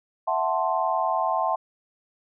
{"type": "chord", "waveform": "sine", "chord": "F# half-diminished seventh", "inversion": "third", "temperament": "equal with one note detuned", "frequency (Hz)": [659.3, 740, 880, 1050.1], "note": ["E5", "F#5", "A5", "C6"], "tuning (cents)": [0, 0, 0, 6], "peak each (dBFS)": -27, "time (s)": [0.27, 1.56], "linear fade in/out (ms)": 10, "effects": []}